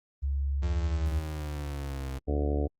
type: tone with pitch glide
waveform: sine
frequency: 69.3 to 72.16 Hz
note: C#2 to D2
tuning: 0 to -30 cents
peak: -26 dBFS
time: 0.22-1.2 s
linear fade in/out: 20 ms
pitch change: +70 cents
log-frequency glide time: 0.73-0.82 s
type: exponential sweep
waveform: 35% pulse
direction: down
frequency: 87.7 to 65.41 Hz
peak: -31 dBFS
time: 0.62-2.19 s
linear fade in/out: 10 ms
type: harmonic tone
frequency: 72.7 Hz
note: D2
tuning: 17 cents flat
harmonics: 1 / 2 / 3 / 4 / 5 / 6 / 7 / 8 / 9 / 10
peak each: -27 / -39 / -41 / -34 / -38 / -35 / -40 / -40 / -46 / -43 dBFS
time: 2.27-2.68 s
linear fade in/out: 20 ms
effects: Opus 24 kbps